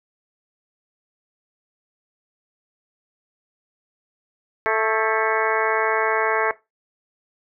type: harmonic tone with a mistuned harmonic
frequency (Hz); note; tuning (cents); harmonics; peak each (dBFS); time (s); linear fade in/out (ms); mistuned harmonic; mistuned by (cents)
219.7; A3; -2; 2 / 3 / 4 / 5 / 6 / 7 / 8 / 9 / 10; -23 / -25 / -26 / -27 / -28 / -28 / -29 / -30 / -30; 4.66-6.51; 0; 7; +61
effects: noise-tail reverb RT60 0.2 s tail -17 dB re dry